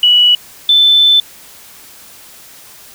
sine tone pair in turn, 2940 / 3524 Hz, F#7 / A7, -12 / +2 cents, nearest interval minor third, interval 314 cents, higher second, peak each -5 dBFS, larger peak neither, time 0.03-0.35 / 0.69-1.2 s, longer second, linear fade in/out 2 ms, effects white hiss -38 dBFS RMS until 2.94 s

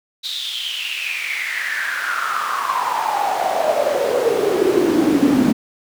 brown noise with high-pass filter sweep, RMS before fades -19 dBFS, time 0.23-5.53 s, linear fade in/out 20 ms, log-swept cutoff 3900 to 240 Hz, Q 8.8, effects none

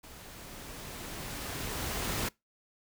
pink noise with level ramp, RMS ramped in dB -50 to -32 dBFS, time 0.03-2.29 s, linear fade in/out 10 ms, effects noise-tail reverb RT60 0.2 s tail -24 dB re dry

